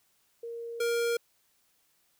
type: tone pair in turn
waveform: sine / square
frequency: 466.2 / 469.2 Hz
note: A#4 / A#4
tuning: 0 / +11 cents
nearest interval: unison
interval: 11 cents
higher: second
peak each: -36 / -27 dBFS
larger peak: second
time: 0.43-0.8 / 0.8-1.17 s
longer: neither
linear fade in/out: 5 ms
effects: white hiss -70 dBFS RMS until 2.19 s